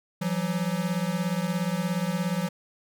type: beating tone pair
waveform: square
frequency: 169.6 / 186.6 Hz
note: E3 / F#3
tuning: +50 / +15 cents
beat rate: 17 Hz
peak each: -29 dBFS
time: 0.21-2.49 s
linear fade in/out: 10 ms
effects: none